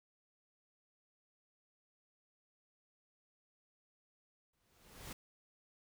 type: noise with exponential growth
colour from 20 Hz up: pink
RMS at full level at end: -45 dBFS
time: 4.53-5.13 s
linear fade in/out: 5 ms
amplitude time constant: 130 ms
effects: none